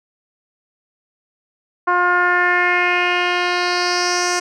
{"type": "tone with low-pass filter sweep", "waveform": "10% pulse", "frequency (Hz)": 355.7, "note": "F4", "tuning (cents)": 32, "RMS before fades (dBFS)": -17, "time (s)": [1.87, 4.4], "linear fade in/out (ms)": 10, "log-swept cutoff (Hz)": [1200, 6900], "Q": 3.3, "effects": []}